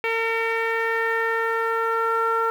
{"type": "tone with low-pass filter sweep", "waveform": "sawtooth", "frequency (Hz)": 454.6, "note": "A#4", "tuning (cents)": -43, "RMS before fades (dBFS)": -23, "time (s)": [0.04, 2.5], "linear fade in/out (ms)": 0, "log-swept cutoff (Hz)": [2400, 1300], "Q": 4.8, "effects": ["8-bit"]}